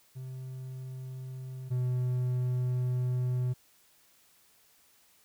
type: tone pair in turn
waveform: triangle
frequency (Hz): 129.7 / 125.35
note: C3 / B2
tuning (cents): -15 / +26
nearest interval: minor second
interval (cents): 59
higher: first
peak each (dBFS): -36 / -25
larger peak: second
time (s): 0.15-1.7 / 1.7-3.54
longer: second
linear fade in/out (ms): 20
effects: white hiss -64 dBFS RMS until 5.24 s